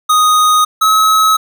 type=tone pair in turn; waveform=square; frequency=1244.5 / 1283.9 Hz; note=D#6 / E6; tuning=0 / -46 cents; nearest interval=minor second; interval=54 cents; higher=second; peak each=-8 dBFS; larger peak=neither; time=0.09-0.65 / 0.81-1.37 s; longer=neither; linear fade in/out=10 ms; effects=none